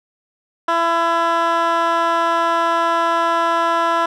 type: tone with band-pass filter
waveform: 15% pulse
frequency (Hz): 335.3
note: E4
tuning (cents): +30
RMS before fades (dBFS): -17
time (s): 0.68-4.06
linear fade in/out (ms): 5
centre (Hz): 1200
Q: 1.3
effects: none